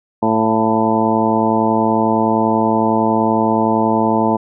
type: harmonic tone with a mistuned harmonic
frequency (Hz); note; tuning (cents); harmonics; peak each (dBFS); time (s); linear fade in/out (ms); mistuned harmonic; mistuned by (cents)
110.7; A2; +11; 1 / 2 / 3 / 4 / 5 / 6 / 7 / 8 / 9; -27 / -17 / -20 / -22 / -24 / -21 / -27 / -18 / -24; 0.22-4.37; 10; 6; +30
effects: none